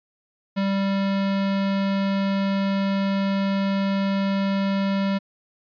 square tone, 196 Hz, G3, in tune, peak -21 dBFS, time 0.56-5.19 s, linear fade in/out 20 ms, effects resampled to 11025 Hz

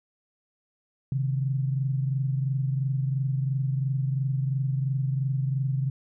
sine tone pair together, 132.64 / 155.56 Hz, C3 / D#3, +24 / 0 cents, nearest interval minor third, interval 276 cents, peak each -24 / -32 dBFS, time 1.12-5.9 s, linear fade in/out 2 ms, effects none

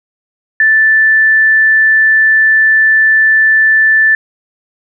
sine tone, 1760 Hz, A6, in tune, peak -5 dBFS, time 0.6-4.15 s, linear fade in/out 2 ms, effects none

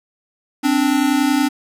square tone pair together, 261.6 / 292.3 Hz, C4 / D4, 0 / -8 cents, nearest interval major second, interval 192 cents, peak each -18 / -17 dBFS, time 0.63-1.49 s, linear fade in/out 20 ms, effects resampled to 32000 Hz + 7-bit

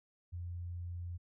sine tone, 87.31 Hz, F2, in tune, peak -39 dBFS, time 0.32-1.18 s, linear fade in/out 20 ms, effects none

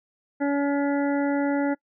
harmonic tone, 283.5 Hz, C#4, 39 cents sharp, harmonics 1 / 2 / 3 / 5 / 6 / 7, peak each -22 / -28 / -32 / -36 / -38 / -39 dBFS, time 0.4-1.75 s, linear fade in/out 20 ms, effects noise-tail reverb RT60 0.1 s tail -24 dB re dry

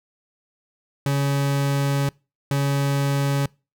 40% pulse tone bursts at uneven times, 140 Hz, C#3, 18 cents sharp, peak -18 dBFS, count 2, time 1.06-2.09 / 2.51-3.46 s, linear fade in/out 2 ms, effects noise-tail reverb RT60 0.3 s tail -25 dB re dry

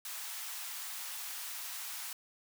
white high-pass noise, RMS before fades -42 dBFS, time 0.05-2.13 s, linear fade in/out 2 ms, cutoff 780 Hz, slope 24 dB/octave, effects none

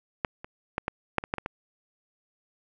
clicks, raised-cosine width 0.5 ms, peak -10 / -24 / -12 / -13 / -7 / -20 / -11 / -18 / -16 dBFS, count 9, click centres 0.248 / 0.445 / 0.781 / 0.881 / 1.183 / 1.239 / 1.339 / 1.383 / 1.461 s, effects none

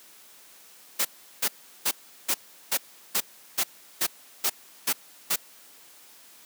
white noise bursts, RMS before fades -24 dBFS, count 11, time 0.99-5.361 s, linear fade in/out 10 ms, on 61 ms, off 370 ms, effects white hiss -52 dBFS RMS until 6.45 s + high-pass 200 Hz 12 dB/octave

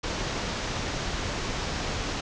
pink low-pass noise, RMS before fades -31 dBFS, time 0.03-2.21 s, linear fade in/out 10 ms, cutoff 6800 Hz, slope 48 dB/octave, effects none

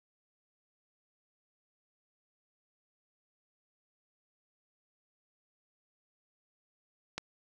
click, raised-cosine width 0.2 ms, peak -18 dBFS, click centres 7.18 s, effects none

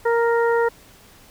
harmonic tone, 466.2 Hz, A#4, in tune, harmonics 1 / 2 / 3 / 4, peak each -17 / -23 / -27 / -29 dBFS, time 0.05-0.69 s, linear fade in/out 10 ms, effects pink hiss -49 dBFS RMS until 1.3 s

